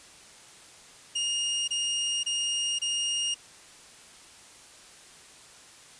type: tone bursts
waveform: sawtooth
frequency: 2844 Hz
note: F7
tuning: 31 cents sharp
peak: -23 dBFS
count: 4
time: 1.15-3.345 s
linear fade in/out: 10 ms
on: 530 ms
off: 25 ms
effects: white hiss -51 dBFS RMS until 5.99 s + resampled to 22050 Hz